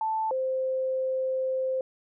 sine tone pair in turn, 880 / 521.9 Hz, A5 / C5, 0 / -4 cents, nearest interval major sixth, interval 904 cents, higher first, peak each -25 dBFS, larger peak neither, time 0.01-0.31 / 0.31-1.81 s, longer second, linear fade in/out 2 ms, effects none

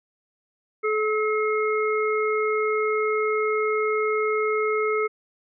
harmonic tone, 430 Hz, A4, 40 cents flat, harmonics 1 / 3 / 5, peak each -22 / -27 / -29 dBFS, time 0.83-5.08 s, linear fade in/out 20 ms, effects none

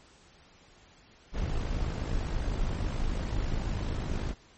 brown noise with amplitude modulation, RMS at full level -28 dBFS, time 1.32-4.35 s, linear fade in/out 50 ms, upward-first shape sine, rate 51.9 Hz, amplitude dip 50%, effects pink hiss -58 dBFS RMS until 4.57 s + MP3 32 kbps

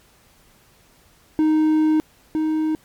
triangle tone pair in turn, 310.9 / 312.6 Hz, D#4 / D#4, -1 / +8 cents, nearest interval unison, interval 9 cents, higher second, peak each -12 / -16 dBFS, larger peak first, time 1.39-2 / 2.35-2.75 s, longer first, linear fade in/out 0 ms, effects pink hiss -55 dBFS RMS until 2.84 s + MP3 96 kbps

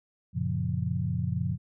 sine chord, Gb major seventh, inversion none, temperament equal, 92.5 / 116.54 / 138.59 / 174.61 Hz, Gb2 / Bb2 / Db3 / F3, 0 / 0 / 0 / 0 cents, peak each -32 dBFS, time 0.33-1.58 s, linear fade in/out 50 ms, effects none

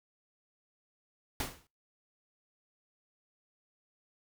pink noise with exponential decay, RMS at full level -32 dBFS, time 1.4-1.67 s, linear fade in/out 2 ms, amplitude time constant 57 ms, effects noise-tail reverb RT60 0.3 s tail -25 dB re dry

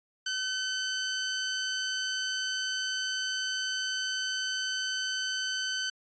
15% pulse tone, 1524 Hz, G6, 49 cents flat, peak -23 dBFS, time 0.26-5.9 s, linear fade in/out 5 ms, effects resampled to 16000 Hz

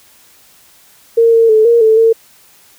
sine tone with pitch steps, 460.3 / 456.3 / 435.3 / 468.1 / 440.4 / 452.7 Hz, A#4 / A#4 / A4 / A#4 / A4 / A4, -22 / -37 / -19 / +7 / +2 / +49 cents, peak -5 dBFS, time 1.17-2.13 s, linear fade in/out 10 ms, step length 160 ms, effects white hiss -46 dBFS RMS until 2.78 s

